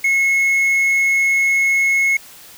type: tone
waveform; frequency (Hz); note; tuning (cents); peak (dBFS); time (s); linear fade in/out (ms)
triangle; 2178; C#7; -31; -11; 0.04-2.17; 5
effects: white hiss -41 dBFS RMS until 2.57 s